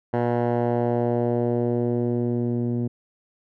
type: tone with low-pass filter sweep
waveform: 10% pulse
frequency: 120 Hz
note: B2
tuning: 49 cents flat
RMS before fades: -23 dBFS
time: 0.13-2.88 s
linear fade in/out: 10 ms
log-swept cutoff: 1100 to 240 Hz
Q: 1.2
effects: none